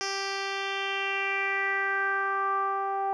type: tone with low-pass filter sweep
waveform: 10% pulse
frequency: 392 Hz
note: G4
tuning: in tune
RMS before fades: -29 dBFS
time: 0.01-3.13 s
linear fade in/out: 0 ms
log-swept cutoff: 5400 to 840 Hz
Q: 4.2
effects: none